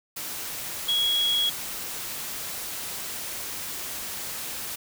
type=tone in noise; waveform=sine; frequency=3322 Hz; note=G#7; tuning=in tune; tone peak=-21 dBFS; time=0.88-1.5 s; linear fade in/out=10 ms; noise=white; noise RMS=-34 dBFS; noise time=0.16-4.76 s; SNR=+10 dB; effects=none

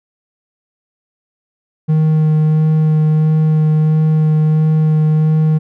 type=tone with vibrato; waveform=triangle; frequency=155.56 Hz; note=D#3; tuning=in tune; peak=-7 dBFS; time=1.88-5.59 s; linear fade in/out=20 ms; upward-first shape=sine; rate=1.5 Hz; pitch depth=11 cents each way; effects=none

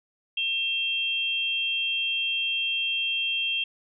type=tone pair together; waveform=sine; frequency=2700 / 3211 Hz; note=E7 / G7; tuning=+41 / +41 cents; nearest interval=minor third; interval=300 cents; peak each=-27 dBFS; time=0.37-3.64 s; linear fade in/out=5 ms; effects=none

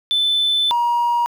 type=tone pair in turn; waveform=triangle; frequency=3518 / 951.4 Hz; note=A7 / A#5; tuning=-1 / +35 cents; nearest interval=octave + major seventh; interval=2264 cents; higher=first; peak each=-12 / -12 dBFS; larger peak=neither; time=0.11-0.71 / 0.71-1.26 s; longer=first; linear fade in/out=0 ms; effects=tanh soft clip ceiling -11 dBFS + 8-bit

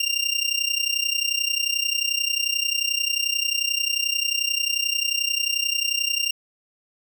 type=tone with amplitude modulation; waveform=25% pulse; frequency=2787 Hz; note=F7; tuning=4 cents flat; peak=-14 dBFS; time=0-6.31 s; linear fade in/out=5 ms; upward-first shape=sine; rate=31.3 Hz; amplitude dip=80%; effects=none

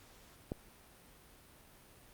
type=click; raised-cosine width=2 ms; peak=-23 dBFS; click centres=0.519 s; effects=pink hiss -60 dBFS RMS until 2.13 s + Opus 48 kbps

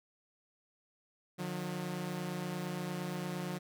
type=tone pair together; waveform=sawtooth; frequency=151.7 / 180.4 Hz; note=D#3 / F#3; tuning=-44 / -44 cents; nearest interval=minor third; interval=300 cents; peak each=-37 / -34 dBFS; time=1.38-3.59 s; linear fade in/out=20 ms; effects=none

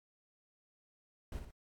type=noise with echo; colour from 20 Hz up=brown; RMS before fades=-41 dBFS; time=1.32-1.39 s; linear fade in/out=2 ms; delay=59 ms; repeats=2; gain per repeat=-6 dB; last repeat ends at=1.508 s; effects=AAC 64 kbps

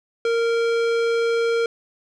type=tone with tanh clipping; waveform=sine; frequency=463.1 Hz; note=A#4; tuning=11 cents flat; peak=-20 dBFS; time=0.25-1.66 s; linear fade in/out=2 ms; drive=18 dB; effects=none

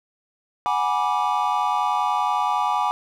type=chord; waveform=triangle; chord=G# half-diminished seventh; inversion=third; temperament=equal with one note detuned; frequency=740 / 830.6 / 974.7 / 1174.7 Hz; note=F#5 / G#5 / B5 / D6; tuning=0 / 0 / -23 / 0 cents; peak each=-25 / -22 / -23 / -23 dBFS; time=0.66-2.91 s; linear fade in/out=0 ms; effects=none

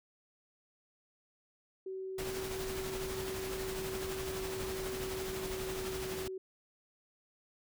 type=tone with pitch glide; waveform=sine; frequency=379.6 to 377 Hz; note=F#4 to F#4; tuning=+44 to +32 cents; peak=-38 dBFS; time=1.86-6.38 s; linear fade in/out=5 ms; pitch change=-12 cents; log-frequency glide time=4.26-6.04 s
type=noise with tremolo; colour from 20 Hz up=pink; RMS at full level=-40 dBFS; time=2.18-6.28 s; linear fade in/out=5 ms; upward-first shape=triangle; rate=12 Hz; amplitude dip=40%
effects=none

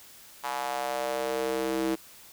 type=tone with high-pass filter sweep; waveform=square; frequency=65.41 Hz; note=C2; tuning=in tune; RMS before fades=-30 dBFS; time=0.43-1.96 s; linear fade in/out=20 ms; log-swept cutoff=900 to 320 Hz; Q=3.3; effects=white hiss -51 dBFS RMS until 2.32 s

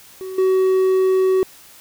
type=tone with level steps; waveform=triangle; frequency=376.7 Hz; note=F#4; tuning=31 cents sharp; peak=-25 / -11 dBFS; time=0.21-1.43 s; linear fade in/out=0 ms; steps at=0.38 s; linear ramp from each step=5 ms; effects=white hiss -45 dBFS RMS until 1.8 s

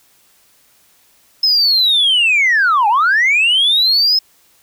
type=linear two-way sweep; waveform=sine; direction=down then up; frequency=5190 to 799 to 5190 Hz; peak=-8 dBFS; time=1.43-4.19 s; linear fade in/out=5 ms; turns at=2.88 s; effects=tanh soft clip ceiling -7 dBFS + white hiss -53 dBFS RMS until 4.62 s

